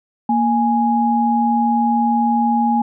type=tone pair together; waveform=sine; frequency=233.2 / 831 Hz; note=A#3 / G#5; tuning=+1 / +1 cents; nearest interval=octave + minor seventh; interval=2200 cents; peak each=-16 dBFS; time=0.29-2.82 s; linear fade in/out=5 ms; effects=none

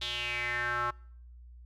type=tone with band-pass filter sweep; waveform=square; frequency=120.7 Hz; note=B2; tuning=39 cents flat; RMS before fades=-33 dBFS; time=0.01-0.91 s; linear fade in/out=10 ms; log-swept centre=3600 to 1200 Hz; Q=5.4; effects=noise-tail reverb RT60 0.6 s tail -25 dB re dry + added 60 Hz sine -48 dBFS peak until 1.65 s

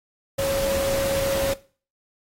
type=tone in noise; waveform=sine; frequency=548 Hz; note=C#5; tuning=20 cents flat; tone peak=-21 dBFS; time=0.38-1.54 s; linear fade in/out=10 ms; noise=pink; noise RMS=-29 dBFS; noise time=0.38-1.54 s; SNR=+5 dB; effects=noise-tail reverb RT60 0.4 s tail -19 dB re dry + AAC 48 kbps

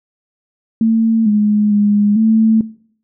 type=tone with pitch steps; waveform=sine; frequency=224.8 / 209.5 / 206.2 / 221.5 Hz; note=A3 / G#3 / G#3 / A3; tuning=+37 / +15 / -12 / +12 cents; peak=-9 dBFS; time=0.81-2.61 s; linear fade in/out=2 ms; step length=450 ms; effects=noise-tail reverb RT60 0.6 s tail -20 dB re dry

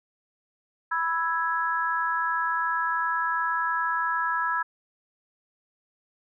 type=chord; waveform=sine; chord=E major; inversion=second; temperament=equal; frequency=987.8 / 1318.5 / 1661.2 Hz; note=B5 / E6 / G#6; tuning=0 / 0 / 0 cents; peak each=-28 dBFS; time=0.91-4.63 s; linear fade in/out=10 ms; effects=none

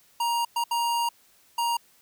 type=tone bursts at uneven times; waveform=square; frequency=940 Hz; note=A#5; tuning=14 cents sharp; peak=-24 dBFS; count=4; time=0.2-0.45 / 0.56-0.64 / 0.71-1.09 / 1.58-1.77 s; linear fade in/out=5 ms; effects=white hiss -60 dBFS RMS until 2.01 s

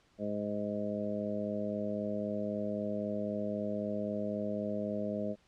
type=harmonic tone; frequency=103.83 Hz; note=G#2; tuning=in tune; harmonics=1 / 2 / 3 / 4 / 5 / 6; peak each=-47 / -36 / -43 / -43 / -40 / -38 dBFS; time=0.18-5.36 s; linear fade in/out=50 ms; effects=pink hiss -68 dBFS RMS until 5.47 s + low-pass 6000 Hz 12 dB/octave

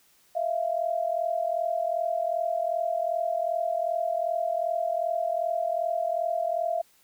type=tone pair together; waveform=sine; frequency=647.4 / 690 Hz; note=E5 / F5; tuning=-31 / -21 cents; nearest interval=minor second; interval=110 cents; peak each=-28 / -27 dBFS; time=0.35-6.82 s; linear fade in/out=10 ms; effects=white hiss -62 dBFS RMS until 7.03 s

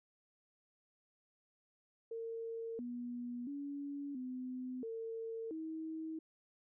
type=tone with pitch steps; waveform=sine; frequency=456 / 242.6 / 283.7 / 254.2 / 452.4 / 319 Hz; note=A#4 / B3 / C#4 / C4 / A4 / D#4; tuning=-38 / -31 / +40 / -50 / +48 / +43 cents; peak=-40 dBFS; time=2.11-6.19 s; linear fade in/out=5 ms; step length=680 ms; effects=none

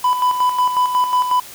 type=tone with tremolo; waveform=triangle; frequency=997 Hz; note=B5; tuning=16 cents sharp; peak=-10 dBFS; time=0.04-1.4 s; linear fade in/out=5 ms; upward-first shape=square; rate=5.5 Hz; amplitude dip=55%; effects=white hiss -37 dBFS RMS until 1.54 s

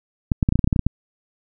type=clicks; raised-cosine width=5 ms; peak=-4 dBFS; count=12; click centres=0.318 / 0.428 / 0.489 / 0.524 / 0.556 / 0.592 / 0.643 / 0.675 / 0.728 / 0.762 / 0.793 / 0.866 s; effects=none

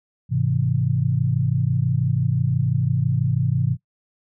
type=chord; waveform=sine; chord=Ab augmented; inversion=none; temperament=just; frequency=103.83 / 129.78 / 162.23 Hz; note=Ab2 / C3 / E3; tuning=0 / -14 / -27 cents; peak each=-24 / -20 / -24 dBFS; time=0.29-3.77 s; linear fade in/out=50 ms; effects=noise-tail reverb RT60 0.1 s tail -17 dB re dry

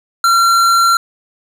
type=tone with hard clipping; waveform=sine; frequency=1367 Hz; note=F6; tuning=37 cents flat; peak=-10 dBFS; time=0.24-0.97 s; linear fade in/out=2 ms; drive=15 dB; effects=none

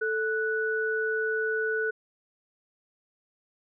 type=tone pair together; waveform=sine; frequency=440 / 1480 Hz; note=A4 / F#6; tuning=0 / 0 cents; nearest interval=octave + major sixth; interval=2100 cents; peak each=-28 dBFS; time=0.01-1.91 s; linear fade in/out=10 ms; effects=none

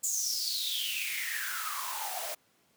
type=noise with high-pass filter sweep; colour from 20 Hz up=white; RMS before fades=-34 dBFS; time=0.03-2.35 s; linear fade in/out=10 ms; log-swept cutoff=7300 to 600 Hz; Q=9.3; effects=pink hiss -68 dBFS RMS until 2.76 s + high-pass 150 Hz 12 dB/octave

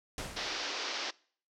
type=noise with exponential decay; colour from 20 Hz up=pink; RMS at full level=-36 dBFS; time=0.18-0.83 s; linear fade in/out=1 ms; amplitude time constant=140 ms
type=band-pass noise; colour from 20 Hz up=white; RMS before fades=-37 dBFS; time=0.36-1.11 s; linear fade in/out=10 ms; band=270 to 5700 Hz; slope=48 dB/octave
effects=noise-tail reverb RT60 0.5 s tail -23 dB re dry + low-pass 9000 Hz 12 dB/octave

